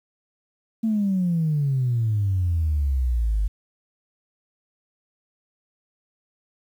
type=exponential sweep; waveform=sine; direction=down; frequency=227.3 to 49 Hz; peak=-18 dBFS; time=0.83-3.48 s; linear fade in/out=10 ms; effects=tanh soft clip ceiling -15 dBFS + 9-bit